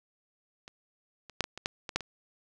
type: clicks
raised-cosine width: 0.2 ms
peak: -28 / -29 / -9 / -18 / -23 / -12 / -20 / -10 / -23 dBFS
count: 9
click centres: 0.679 / 1.297 / 1.407 / 1.441 / 1.576 / 1.659 / 1.892 / 1.96 / 2.007 s
effects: none